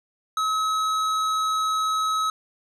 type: tone with hard clipping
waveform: sine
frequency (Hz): 1283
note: E6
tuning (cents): -47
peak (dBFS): -23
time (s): 0.37-2.3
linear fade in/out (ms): 2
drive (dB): 12
effects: none